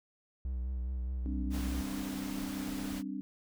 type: tone with vibrato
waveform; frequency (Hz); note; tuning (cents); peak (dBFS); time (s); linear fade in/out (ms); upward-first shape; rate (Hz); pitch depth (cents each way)
triangle; 63; B1; +35; -31; 0.45-1.81; 0; sine; 4.8; 51
type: chord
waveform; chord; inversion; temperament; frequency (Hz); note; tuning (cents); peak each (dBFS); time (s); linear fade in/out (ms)
sine; G suspended fourth; none; equal; 196 / 261.6 / 293.7; G3 / C4 / D4; 0 / 0 / 0; -40; 1.26-3.21; 0
type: noise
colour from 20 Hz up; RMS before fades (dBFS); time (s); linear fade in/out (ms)
pink; -44; 1.5-3.03; 50
effects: none